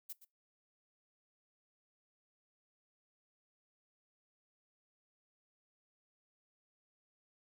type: noise with echo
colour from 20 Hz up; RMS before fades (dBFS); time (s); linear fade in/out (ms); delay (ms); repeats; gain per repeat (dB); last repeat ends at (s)
violet; -44; 0.09-0.13; 10; 120; 1; -14; 0.25
effects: noise-tail reverb RT60 0.2 s tail -21 dB re dry